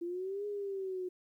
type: exponential two-way sweep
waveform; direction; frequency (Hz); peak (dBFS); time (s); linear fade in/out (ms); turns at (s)
sine; up then down; 338.5 to 415.3 to 361.5; -35; 0.01-1.09; 10; 0.46
effects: 12-bit

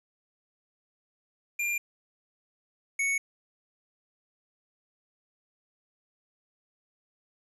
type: tone pair in turn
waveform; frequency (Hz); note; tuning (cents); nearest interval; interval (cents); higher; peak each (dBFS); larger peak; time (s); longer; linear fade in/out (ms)
square; 2393 / 2219; D7 / C#7; +32 / +1; minor second; 131; first; -28 / -26; second; 1.59-1.78 / 2.99-3.18; neither; 5
effects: resampled to 32000 Hz + 10-bit

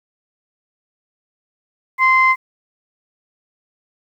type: tone pair together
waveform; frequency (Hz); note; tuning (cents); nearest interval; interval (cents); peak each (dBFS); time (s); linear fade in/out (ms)
sine; 1046.5 / 2073; C6 / C7; 0 / -17; octave; 1183; -12; 1.98-2.36; 50
effects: tanh soft clip ceiling -3 dBFS + 8-bit

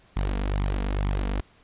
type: tone with flanger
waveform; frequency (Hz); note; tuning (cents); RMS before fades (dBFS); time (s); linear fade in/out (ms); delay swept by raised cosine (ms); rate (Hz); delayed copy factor
sawtooth; 48.91; G1; -3; -26; 0.16-1.41; 10; 0.89 to 4.39; 2.2; +0.6
effects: pink hiss -58 dBFS RMS until 1.63 s + resampled to 8000 Hz

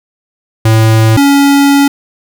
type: tone pair in turn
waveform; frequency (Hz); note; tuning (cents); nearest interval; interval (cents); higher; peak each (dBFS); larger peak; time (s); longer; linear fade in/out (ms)
square; 111.1 / 280.9; A2 / C#4; +17 / +23; octave + major third; 1606; second; -5; neither; 0.65-1.17 / 1.17-1.88; second; 5
effects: none

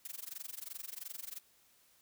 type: noise with amplitude modulation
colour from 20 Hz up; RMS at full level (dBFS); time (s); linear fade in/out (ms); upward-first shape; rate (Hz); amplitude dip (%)
blue; -42; 0.05-1.4; 2; sine; 22.9; 100
effects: white hiss -68 dBFS RMS until 2.01 s

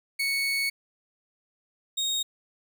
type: tone pair in turn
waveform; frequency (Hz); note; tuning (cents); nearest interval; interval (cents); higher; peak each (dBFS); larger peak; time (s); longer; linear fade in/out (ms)
30% pulse; 2217 / 3729; C#7 / A#7; 0 / 0; major sixth; 900; second; -22 / -23; first; 0.19-0.7 / 1.97-2.23; first; 10
effects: none

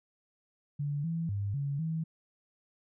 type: tone with pitch steps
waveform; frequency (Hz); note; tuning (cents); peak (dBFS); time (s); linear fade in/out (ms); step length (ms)
sine; 144.6 / 165.5 / 100.6 / 141 / 161.2; D3 / E3 / G2 / C#3 / E3; -27 / +7 / +45 / +30 / -38; -30; 0.79-2.04; 10; 250
effects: none

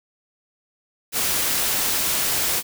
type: noise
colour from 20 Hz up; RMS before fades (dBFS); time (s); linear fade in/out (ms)
white; -22; 1.12-2.63; 50
effects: none

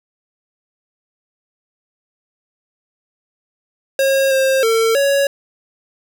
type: tone with pitch steps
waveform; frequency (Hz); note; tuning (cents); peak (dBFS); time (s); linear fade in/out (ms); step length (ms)
square; 541 / 532 / 451.4 / 558; C#5 / C5 / A4 / C#5; -42 / +29 / +44 / +11; -13; 3.99-5.27; 2; 320
effects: none

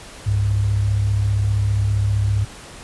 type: tone pair together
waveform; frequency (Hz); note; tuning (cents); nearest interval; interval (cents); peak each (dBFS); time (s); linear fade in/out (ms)
sine; 67 / 102.1; C2 / G#2; +42 / -29; perfect fifth; 729; -24 / -16; 0.26-2.45; 10
effects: pink hiss -39 dBFS RMS until 2.83 s + resampled to 24000 Hz

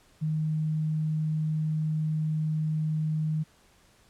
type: tone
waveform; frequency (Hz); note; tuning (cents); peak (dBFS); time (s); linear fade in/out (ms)
sine; 155.56; D#3; 0; -25; 0.21-3.44; 20
effects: pink hiss -61 dBFS RMS until 4.09 s + low-pass 11000 Hz 12 dB/octave

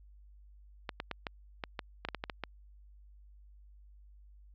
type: clicks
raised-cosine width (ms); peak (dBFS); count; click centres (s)
0.3; -19; 12; 0.892 / 1.001 / 1.113 / 1.268 / 1.638 / 1.792 / 2.05 / 2.087 / 2.147 / 2.239 / 2.298 / 2.437
effects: added 50 Hz sine -54 dBFS peak until 4.54 s + low-pass 4000 Hz 12 dB/octave

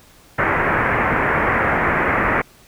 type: low-pass noise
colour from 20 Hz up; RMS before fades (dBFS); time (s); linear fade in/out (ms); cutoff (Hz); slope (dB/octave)
white; -18; 0.38-2.42; 10; 2100; 48
effects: pink hiss -49 dBFS RMS until 2.67 s

